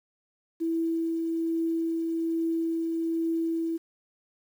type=tone with tremolo; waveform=sine; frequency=329.4 Hz; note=E4; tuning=1 cent flat; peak=-24 dBFS; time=0.6-3.78 s; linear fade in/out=20 ms; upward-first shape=triangle; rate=1.2 Hz; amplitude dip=25%; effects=9-bit